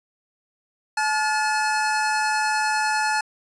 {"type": "tone cluster", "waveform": "square", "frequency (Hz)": [860, 1430, 1729], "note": ["A5", "F6", "A6"], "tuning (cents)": [-40, 41, -31], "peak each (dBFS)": [-23, -28, -27], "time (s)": [0.97, 3.21], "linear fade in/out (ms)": 5, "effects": ["resampled to 22050 Hz"]}